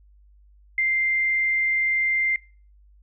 sine tone, 2093 Hz, C7, in tune, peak -19 dBFS, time 0.78-2.36 s, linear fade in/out 2 ms, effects noise-tail reverb RT60 0.4 s tail -24 dB re dry + added 50 Hz sine -51 dBFS peak until 3.02 s

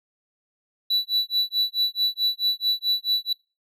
triangle tone with tremolo, 3951 Hz, B7, in tune, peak -16 dBFS, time 0.9-3.33 s, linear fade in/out 5 ms, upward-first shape sine, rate 4.6 Hz, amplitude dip 100%, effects noise-tail reverb RT60 0.3 s tail -26 dB re dry

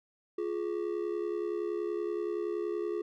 triangle ring-modulated tone, 384.1 Hz, G4, 35 cents flat, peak -26 dBFS, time 0.38-3.02 s, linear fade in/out 5 ms, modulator 35.3 Hz, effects none

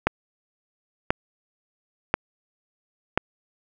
click train, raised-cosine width 0.5 ms, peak -3 dBFS, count 4, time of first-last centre 0.07-3.176 s, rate 0.966 Hz, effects none

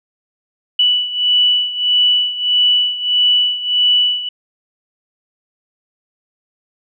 sine beating tone pair, 2960 / 2961.6 Hz, F#7 / F#7, 0 / +1 cents, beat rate 1.6 Hz, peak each -13 / -17 dBFS, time 0.79-4.29 s, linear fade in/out 5 ms, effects none

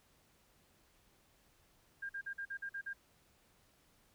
sine tone bursts, 1605 Hz, G6, 40 cents sharp, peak -39 dBFS, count 8, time 2.02-2.934 s, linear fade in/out 10 ms, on 74 ms, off 46 ms, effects pink hiss -70 dBFS RMS until 4.14 s

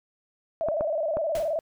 sine tone with vibrato, 626 Hz, D#5, 10 cents sharp, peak -24 dBFS, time 0.61-1.59 s, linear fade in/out 0 ms, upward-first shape square, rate 19 Hz, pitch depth 93 cents each way
clicks, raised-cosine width 1 ms, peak -17 dBFS, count 3, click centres 0.686 / 0.809 / 1.17 s
pink noise with exponential decay, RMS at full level -35 dBFS, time 1.35-1.61 s, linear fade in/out 2 ms, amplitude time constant 56 ms
effects none

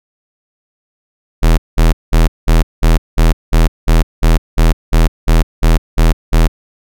square tone bursts, 40.58 Hz, E1, 26 cents flat, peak -6 dBFS, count 15, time 1.42-6.48 s, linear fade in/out 20 ms, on 160 ms, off 190 ms, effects none

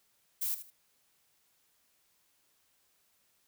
violet noise with echo, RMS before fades -33 dBFS, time 0.41-0.55 s, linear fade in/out 10 ms, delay 78 ms, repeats 2, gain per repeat -12 dB, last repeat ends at 0.706 s, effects white hiss -72 dBFS RMS until 3.47 s

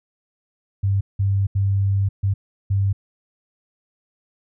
sine tone bursts at uneven times, 98.5 Hz, G2, 9 cents sharp, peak -16 dBFS, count 5, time 0.83-1.01 / 1.19-1.47 / 1.55-2.09 / 2.23-2.34 / 2.7-2.93 s, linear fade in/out 10 ms, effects none

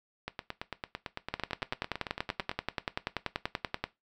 two click trains, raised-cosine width 0.3 ms, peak -19 / -14 dBFS, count 21 / 27, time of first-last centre 0.28-2.515 / 1.34-3.84 s, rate 8.95 / 10.4 Hz, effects noise-tail reverb RT60 0.2 s tail -17 dB re dry

